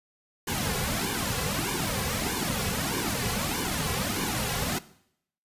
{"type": "noise with flanger", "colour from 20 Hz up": "pink", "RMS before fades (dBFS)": -29, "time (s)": [0.47, 4.79], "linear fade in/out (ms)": 10, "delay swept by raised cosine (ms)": [1.5, 3.3], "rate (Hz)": 1.6, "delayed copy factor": -0.85, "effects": ["noise-tail reverb RT60 0.7 s tail -18 dB re dry", "resampled to 32000 Hz"]}